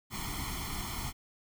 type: noise with comb filter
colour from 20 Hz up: pink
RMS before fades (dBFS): -37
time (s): 0.1-1.13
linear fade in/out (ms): 50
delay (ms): 0.93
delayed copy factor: +0.95
effects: none